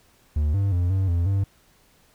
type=tone with pitch steps; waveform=triangle; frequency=75 / 99 / 88.2 / 95.6 / 85.7 / 98.1 Hz; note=D2 / G2 / F2 / G2 / F2 / G2; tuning=+37 / +18 / +18 / -43 / -32 / +2 cents; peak=-17 dBFS; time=0.36-1.44 s; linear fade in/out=5 ms; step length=180 ms; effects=pink hiss -59 dBFS RMS until 2.14 s